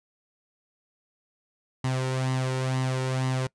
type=tone with flanger; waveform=sawtooth; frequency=130 Hz; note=C3; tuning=11 cents flat; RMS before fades=-27 dBFS; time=1.84-3.47 s; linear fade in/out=5 ms; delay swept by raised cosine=1 to 2.2 ms; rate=2.1 Hz; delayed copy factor=+0.55; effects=noise-tail reverb RT60 0.1 s tail -23 dB re dry + resampled to 22050 Hz